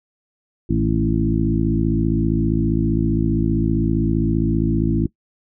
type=harmonic tone with a mistuned harmonic; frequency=55.2 Hz; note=A1; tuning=6 cents sharp; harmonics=1 / 2 / 3 / 4 / 5 / 6; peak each=-23 / -23 / -23 / -23 / -23 / -23 dBFS; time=0.69-5.07 s; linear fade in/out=10 ms; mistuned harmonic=3; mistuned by=-46 cents; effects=noise-tail reverb RT60 0.1 s tail -21 dB re dry